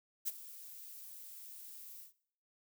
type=noise with ADSR envelope; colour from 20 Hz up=violet; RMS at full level=-34 dBFS; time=0.25-2.13 s; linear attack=28 ms; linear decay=29 ms; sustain=-17 dB; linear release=130 ms; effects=noise-tail reverb RT60 0.6 s tail -19 dB re dry